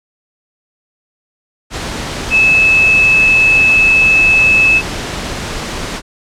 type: tone in noise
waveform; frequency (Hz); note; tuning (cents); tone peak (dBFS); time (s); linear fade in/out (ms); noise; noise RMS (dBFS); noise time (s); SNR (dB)
sine; 2603; E7; -22; -6; 2.3-4.82; 50; pink; -21; 1.7-6.02; +12
effects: low-pass 7000 Hz 12 dB/octave